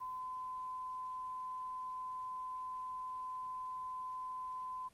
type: tone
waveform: sine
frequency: 1020 Hz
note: C6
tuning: 44 cents flat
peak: -40 dBFS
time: 0-4.89 s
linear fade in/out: 20 ms
effects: pink hiss -67 dBFS RMS until 4.93 s + Opus 32 kbps